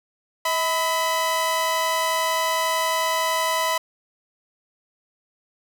sawtooth tone pair together, 642 / 998.5 Hz, E5 / B5, -46 / +19 cents, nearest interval minor sixth, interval 765 cents, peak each -22 / -18 dBFS, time 0.45-3.78 s, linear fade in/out 5 ms, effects none

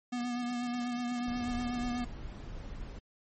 square tone with vibrato, 243.3 Hz, B3, 26 cents flat, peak -33 dBFS, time 0.12-2.05 s, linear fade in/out 10 ms, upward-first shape sine, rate 8.2 Hz, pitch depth 25 cents each way
brown noise, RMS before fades -42 dBFS, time 1.27-2.99 s, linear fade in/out 5 ms
effects MP3 32 kbps

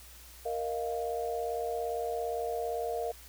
sine chord, Bb suspended fourth, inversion none, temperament just, 466.2 / 621.6 / 699.2 Hz, Bb4 / Eb5 / F5, 0 / -2 / +2 cents, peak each -34 / -38 / -35 dBFS, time 0.45-3.12 s, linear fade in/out 10 ms, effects added 60 Hz sine -53 dBFS peak until 3.28 s + white hiss -53 dBFS RMS until 3.28 s

